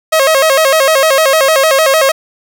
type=tone with vibrato; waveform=sawtooth; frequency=587.3 Hz; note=D5; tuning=in tune; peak=-3 dBFS; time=0.12-2.12 s; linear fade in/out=10 ms; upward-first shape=square; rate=6.6 Hz; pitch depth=140 cents each way; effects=none